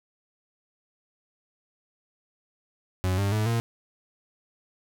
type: tone with pitch steps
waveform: 40% pulse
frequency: 92.5 / 99.71 / 107.49 / 115.87 Hz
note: F#2 / G2 / A2 / A#2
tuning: 0 / +30 / -40 / -10 cents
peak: -22 dBFS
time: 3.04-3.6 s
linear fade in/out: 0 ms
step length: 140 ms
effects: none